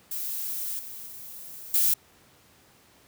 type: noise with level steps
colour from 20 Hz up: violet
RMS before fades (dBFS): -32 / -40 / -42 / -22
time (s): 0.11-1.94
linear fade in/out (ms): 5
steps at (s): 0.79 / 1.06 / 1.74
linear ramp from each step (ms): 2
effects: pink hiss -58 dBFS RMS until 3.07 s + high-pass 80 Hz 12 dB/octave